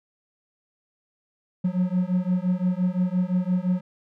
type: beating tone pair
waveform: triangle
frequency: 179 / 184.8 Hz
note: F3 / F#3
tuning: +43 / -2 cents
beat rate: 5.8 Hz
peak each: -22 dBFS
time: 1.64-3.81 s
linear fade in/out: 10 ms
effects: none